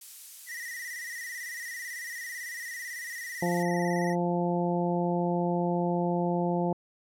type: noise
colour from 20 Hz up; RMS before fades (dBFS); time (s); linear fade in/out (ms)
violet; -40; 0.01-3.63; 5
type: tone with vibrato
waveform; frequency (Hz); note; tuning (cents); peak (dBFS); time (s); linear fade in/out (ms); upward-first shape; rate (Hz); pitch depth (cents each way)
square; 1919; A#6; +50; -37; 0.46-4.16; 50; square; 18; 56
type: harmonic tone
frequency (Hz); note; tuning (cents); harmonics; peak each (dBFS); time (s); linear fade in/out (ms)
174.61; F3; 0; 1 / 2 / 3 / 4 / 5; -28 / -31 / -33 / -34 / -35; 3.42-6.73; 5
effects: low-pass 11000 Hz 12 dB/octave